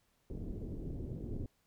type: low-pass noise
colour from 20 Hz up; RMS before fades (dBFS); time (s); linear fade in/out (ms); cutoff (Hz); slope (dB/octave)
pink; -41; 0.3-1.46; 2; 390; 24
effects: pink hiss -75 dBFS RMS until 1.66 s